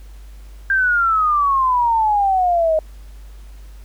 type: exponential sweep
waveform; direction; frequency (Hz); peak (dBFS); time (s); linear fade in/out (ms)
sine; down; 1596 to 620; -13; 0.7-2.79; 2
effects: added 50 Hz sine -35 dBFS peak until 3.84 s + pink hiss -52 dBFS RMS until 3.84 s